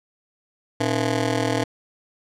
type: ring-modulated tone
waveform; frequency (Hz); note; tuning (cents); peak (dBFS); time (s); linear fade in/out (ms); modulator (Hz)
15% pulse; 193.4; G3; -23; -11; 0.8-1.64; 5; 76.4
effects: low-pass 8000 Hz 12 dB/octave